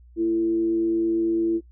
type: tone with frequency modulation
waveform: sine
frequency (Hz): 335.6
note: E4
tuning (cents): +31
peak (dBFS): -19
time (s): 0.16-1.61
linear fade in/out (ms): 50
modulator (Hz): 109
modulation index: 0.25
effects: noise-tail reverb RT60 0.1 s tail -21 dB re dry + added 60 Hz sine -47 dBFS peak until 1.71 s